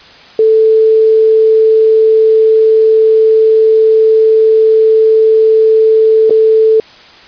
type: tone with dropouts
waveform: sine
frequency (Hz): 440.6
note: A4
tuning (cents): +2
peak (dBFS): -4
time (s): 0.39-6.8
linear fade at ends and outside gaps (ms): 2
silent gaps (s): 6.297-6.306
effects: white hiss -37 dBFS RMS until 7.27 s + resampled to 11025 Hz